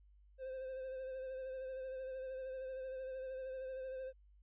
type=tone with vibrato; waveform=triangle; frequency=522 Hz; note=C5; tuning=4 cents flat; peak=-40 dBFS; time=0.38-4.13 s; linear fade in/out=50 ms; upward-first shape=sine; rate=13 Hz; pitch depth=28 cents each way; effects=added 50 Hz sine -62 dBFS peak until 4.42 s + resampled to 8000 Hz